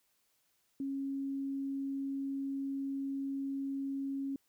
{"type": "tone", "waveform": "sine", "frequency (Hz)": 273.9, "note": "C#4", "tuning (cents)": -21, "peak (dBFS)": -34, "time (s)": [0.8, 4.36], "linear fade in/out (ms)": 2, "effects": ["white hiss -75 dBFS RMS until 4.48 s"]}